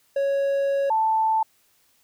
triangle / sine tone pair in turn, 554.4 / 882.2 Hz, C#5 / A5, 0 / +4 cents, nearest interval minor sixth, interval 804 cents, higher second, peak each -18 dBFS, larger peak neither, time 0.16-0.9 / 0.9-1.43 s, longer first, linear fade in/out 5 ms, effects white hiss -63 dBFS RMS until 2.03 s

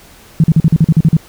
sine tone bursts, 160 Hz, D#3, 49 cents sharp, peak -4 dBFS, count 10, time 0.4-1.168 s, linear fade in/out 2 ms, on 39 ms, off 42 ms, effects pink hiss -41 dBFS RMS until 1.28 s

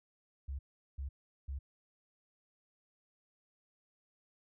sine tone bursts, 68.3 Hz, C#2, 25 cents flat, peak -37 dBFS, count 3, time 0.48-1.59 s, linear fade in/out 10 ms, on 110 ms, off 390 ms, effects none

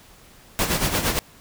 pink noise with tremolo, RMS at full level -20 dBFS, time 0.59-1.19 s, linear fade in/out 0 ms, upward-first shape sine, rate 8.7 Hz, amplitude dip 65%, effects pink hiss -50 dBFS RMS until 1.4 s

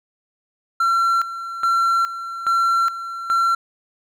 triangle tone with tremolo, 1359 Hz, F6, 48 cents flat, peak -13 dBFS, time 0.8-3.55 s, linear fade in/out 5 ms, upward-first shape square, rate 1.2 Hz, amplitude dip 75%, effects none

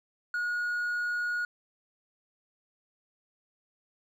sine tone with hard clipping, 1446 Hz, F#6, 40 cents flat, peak -29 dBFS, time 0.34-1.45 s, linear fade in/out 2 ms, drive 2 dB, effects none

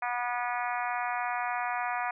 harmonic tone, 243.4 Hz, B3, 25 cents flat, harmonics 3 / 4 / 5 / 6 / 7 / 8 / 9 / 10, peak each -33 / -35 / -37 / -39 / -40 / -41 / -42 / -43 dBFS, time 0.02-2.11 s, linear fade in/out 5 ms, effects none

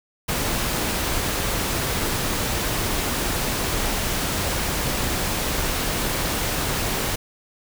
pink noise, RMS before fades -24 dBFS, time 0.28-7.16 s, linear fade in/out 10 ms, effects none

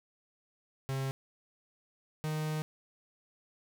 45% pulse tone pair in turn, 134.3 / 154.64 Hz, C3 / D#3, +46 / -10 cents, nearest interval major second, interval 244 cents, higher second, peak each -32 / -32 dBFS, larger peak neither, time 0.89-1.11 / 2.24-2.62 s, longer second, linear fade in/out 0 ms, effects none

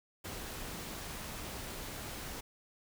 pink noise, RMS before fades -43 dBFS, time 0.24-2.41 s, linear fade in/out 10 ms, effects none

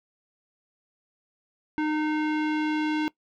square tone with low-pass filter sweep, 306.3 Hz, D#4, 27 cents flat, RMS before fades -26 dBFS, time 1.78-3.08 s, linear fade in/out 0 ms, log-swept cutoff 2000 to 3100 Hz, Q 1.4, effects noise-tail reverb RT60 0.1 s tail -21 dB re dry

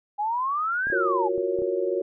sine exponential two-way sweep, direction up then down, 810 to 1661.2 to 810 Hz, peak -23 dBFS, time 0.18-1.29 s, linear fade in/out 20 ms, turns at 0.91 s
clicks, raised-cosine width 2 ms, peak -26 dBFS, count 5, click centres 0.87 / 0.901 / 1.379 / 1.589 / 1.62 s
sine chord, Gb major seventh, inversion third, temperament equal, 349.2 / 370 / 466.2 / 554.4 Hz, F4 / Gb4 / Bb4 / Db5, 0 / 0 / 0 / 0 cents, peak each -31 / -26 / -29 / -29 dBFS, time 0.92-2.02 s, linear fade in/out 5 ms
effects none

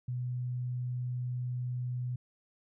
sine tone, 124.3 Hz, B2, 12 cents sharp, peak -32 dBFS, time 0.08-2.16 s, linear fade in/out 5 ms, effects none

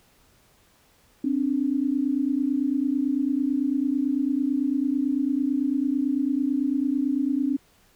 sine tone pair together, 262 / 291 Hz, C4 / D4, +2 / -16 cents, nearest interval major second, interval 182 cents, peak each -24 dBFS, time 1.24-7.57 s, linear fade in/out 5 ms, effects pink hiss -60 dBFS RMS until 7.95 s

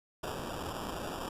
blue noise with sample-and-hold, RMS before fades -39 dBFS, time 0.23-1.29 s, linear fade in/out 5 ms, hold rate 2100 Hz, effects resampled to 32000 Hz

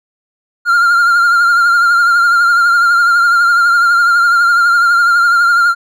triangle tone with vibrato, 1396.9 Hz, F6, in tune, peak -5 dBFS, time 0.65-5.75 s, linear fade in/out 50 ms, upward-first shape triangle, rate 12 Hz, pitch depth 49 cents each way, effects none

